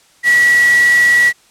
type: tone in noise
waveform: sine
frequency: 1937 Hz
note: B6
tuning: 34 cents flat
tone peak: -7 dBFS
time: 0.23-1.33 s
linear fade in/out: 50 ms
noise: white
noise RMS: -22 dBFS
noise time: 0.23-1.33 s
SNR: +12 dB
effects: white hiss -50 dBFS RMS until 1.5 s + low-pass 9000 Hz 12 dB/octave